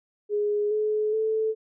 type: tone with pitch steps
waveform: sine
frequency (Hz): 415.5 / 426.9 / 438.7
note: G#4 / G#4 / A4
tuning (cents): +1 / +48 / -5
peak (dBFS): -22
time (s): 0.29-1.55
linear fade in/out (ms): 50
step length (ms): 420
effects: none